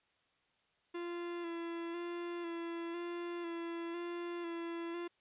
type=tone with vibrato; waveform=45% pulse; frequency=341.6 Hz; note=F4; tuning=38 cents flat; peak=-39 dBFS; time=0.94-5.08 s; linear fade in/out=10 ms; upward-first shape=square; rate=1 Hz; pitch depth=23 cents each way; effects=white hiss -75 dBFS RMS until 5.2 s + resampled to 8000 Hz